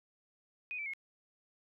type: tone with pitch steps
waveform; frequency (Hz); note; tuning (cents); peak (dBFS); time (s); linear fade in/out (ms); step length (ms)
sine; 2489 / 2322 / 2167; D#7 / D7 / C#7; 0 / -20 / -40; -37; 0.71-0.935; 0; 75
effects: none